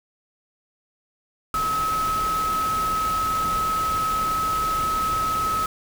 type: tone in noise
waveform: sine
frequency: 1286 Hz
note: E6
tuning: 43 cents flat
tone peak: -21 dBFS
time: 1.54-5.66 s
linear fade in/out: 2 ms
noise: pink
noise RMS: -32 dBFS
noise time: 1.54-5.66 s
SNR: +8 dB
effects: none